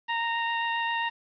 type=tone with vibrato; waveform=20% pulse; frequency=927 Hz; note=A#5; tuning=10 cents flat; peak=-21 dBFS; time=0.08-1.1 s; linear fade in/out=20 ms; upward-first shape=triangle; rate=7.5 Hz; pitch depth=10 cents each way; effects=resampled to 11025 Hz + 9-bit